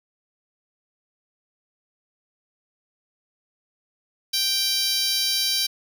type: tone with high-pass filter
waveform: 10% pulse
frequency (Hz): 784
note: G5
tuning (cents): 0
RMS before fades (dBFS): -23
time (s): 4.33-5.67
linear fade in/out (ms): 10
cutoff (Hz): 4400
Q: 1.6
effects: none